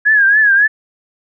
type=tone with vibrato; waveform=sine; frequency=1661.2 Hz; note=G#6; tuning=in tune; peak=-7 dBFS; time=0.05-0.68 s; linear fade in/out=20 ms; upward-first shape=triangle; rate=3.6 Hz; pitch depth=110 cents each way; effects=none